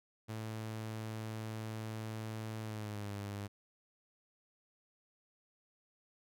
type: tone with pitch glide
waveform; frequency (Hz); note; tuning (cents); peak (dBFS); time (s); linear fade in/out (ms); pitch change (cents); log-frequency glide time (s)
sawtooth; 110 to 101.45; A2 to G#2; 0 to -40; -36; 0.28-3.48; 20; -140; 2.63-3.11
effects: none